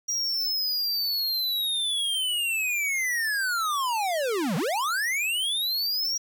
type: linear two-way sweep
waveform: square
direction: down then up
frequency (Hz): 5730 to 145.6 to 5730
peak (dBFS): -25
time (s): 0.08-6.18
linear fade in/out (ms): 10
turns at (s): 4.56
effects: 9-bit